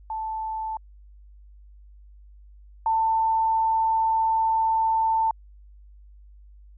sine tone pair in turn, 880 / 892.3 Hz, A5 / A5, 0 / +24 cents, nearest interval unison, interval 24 cents, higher second, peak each -27 / -19 dBFS, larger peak second, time 0.1-0.77 / 2.86-5.31 s, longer second, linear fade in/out 2 ms, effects added 50 Hz sine -46 dBFS peak until 6.77 s

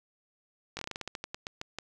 slowing click train, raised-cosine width 0.2 ms, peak -19 dBFS, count 15, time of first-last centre 0.77-1.786 s, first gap 20 ms, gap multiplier 1.18, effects none

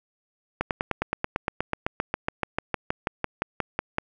slowing click train, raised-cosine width 0.5 ms, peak -9 dBFS, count 25, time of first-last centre 0.61-3.984 s, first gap 98 ms, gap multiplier 1.03, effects none

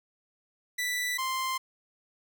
sawtooth tone pair in turn, 1975.5 / 1046.5 Hz, B6 / C6, 0 / 0 cents, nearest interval major seventh, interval 1100 cents, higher first, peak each -25 dBFS, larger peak neither, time 0.78-1.18 / 1.18-1.58 s, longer neither, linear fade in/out 10 ms, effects none

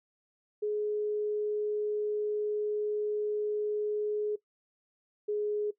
sine tone pair in turn, 420.4 / 418.3 Hz, G#4 / G#4, +21 / +12 cents, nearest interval unison, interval 9 cents, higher first, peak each -28 dBFS, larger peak neither, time 0.62-4.36 / 5.28-5.71 s, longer first, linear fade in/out 10 ms, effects noise-tail reverb RT60 0.1 s tail -19 dB re dry

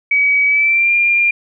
sine tone with pitch glide, 2272 to 2397 Hz, C#7 to D7, +42 to +35 cents, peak -10 dBFS, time 0.11-1.31 s, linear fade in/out 5 ms, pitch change +93 cents, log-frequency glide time 0.46-0.93 s, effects none

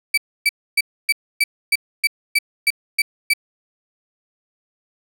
35% pulse tone bursts, 2307 Hz, D7, 31 cents flat, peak -11 dBFS, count 11, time 0.14-3.336 s, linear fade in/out 5 ms, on 36 ms, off 280 ms, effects none

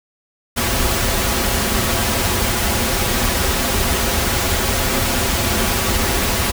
pink noise with comb filter, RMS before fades -18 dBFS, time 0.56-6.52 s, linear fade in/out 20 ms, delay 6.6 ms, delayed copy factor -0.6, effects none

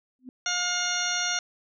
sine tone with exponential growth, 254.5 Hz, C4, 48 cents flat, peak -34 dBFS, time 0.19-0.29 s, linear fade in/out 1 ms, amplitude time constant 21 ms
harmonic tone, 713 Hz, F5, 36 cents sharp, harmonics 1 / 2 / 3 / 4 / 5 / 6 / 8 / 9, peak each -36 / -30 / -35 / -35 / -35 / -34 / -31 / -35 dBFS, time 0.46-1.39 s, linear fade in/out 2 ms
effects none

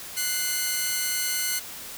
5% pulse tone pair together, 1480 / 2093 Hz, F#6 / C7, 0 / 0 cents, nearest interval tritone, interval 600 cents, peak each -17 dBFS, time 0.16-1.6 s, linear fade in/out 20 ms, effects white hiss -39 dBFS RMS until 1.97 s

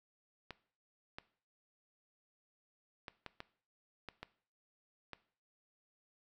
clicks, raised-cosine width 0.3 ms, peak -28 dBFS, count 8, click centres 0.507 / 1.185 / 3.082 / 3.263 / 3.404 / 4.087 / 4.23 / 5.133 s, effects noise-tail reverb RT60 0.5 s tail -18 dB re dry

